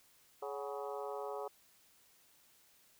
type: harmonic tone with a mistuned harmonic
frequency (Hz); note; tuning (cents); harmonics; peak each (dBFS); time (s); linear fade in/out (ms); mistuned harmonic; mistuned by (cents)
140; C#3; +18; 3 / 4 / 5 / 6 / 7 / 8 / 9; -43 / -45 / -47 / -49 / -50 / -51 / -52; 0.42-1.48; 5; 5; +95
effects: white hiss -67 dBFS RMS until 2.99 s